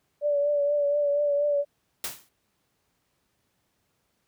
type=tone with vibrato; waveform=sine; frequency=579 Hz; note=D5; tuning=25 cents flat; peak=-21 dBFS; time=0.21-1.65 s; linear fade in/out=50 ms; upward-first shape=triangle; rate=4.2 Hz; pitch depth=35 cents each way
type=noise with exponential decay; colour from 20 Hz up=white; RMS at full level=-28 dBFS; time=2.04-2.29 s; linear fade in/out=2 ms; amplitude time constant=53 ms
effects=pink hiss -73 dBFS RMS until 4.27 s + high-pass 60 Hz 12 dB/octave